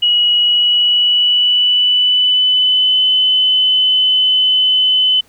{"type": "tone with pitch glide", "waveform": "sine", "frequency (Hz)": [2912, 3025], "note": ["F#7", "F#7"], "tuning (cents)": [-28, 38], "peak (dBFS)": -9, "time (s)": [0.02, 5.21], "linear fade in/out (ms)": 10, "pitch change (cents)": 66, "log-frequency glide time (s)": [0.38, 3.01], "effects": ["pink hiss -51 dBFS RMS until 5.28 s"]}